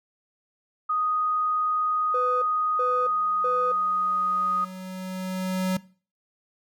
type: tone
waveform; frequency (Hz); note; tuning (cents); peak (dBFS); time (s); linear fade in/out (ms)
sine; 1244.5; D#6; 0; -22; 0.89-4.65; 10
type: tone bursts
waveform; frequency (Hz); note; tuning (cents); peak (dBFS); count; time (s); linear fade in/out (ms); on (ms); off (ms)
triangle; 500; B4; +21; -24; 3; 2.14-3.72; 5; 280; 370
type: tone with exponential growth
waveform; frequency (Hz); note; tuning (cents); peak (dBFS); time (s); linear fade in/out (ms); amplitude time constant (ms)
square; 186.3; F#3; +12; -22; 2.87-5.77; 5; 630
effects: noise-tail reverb RT60 0.4 s tail -20 dB re dry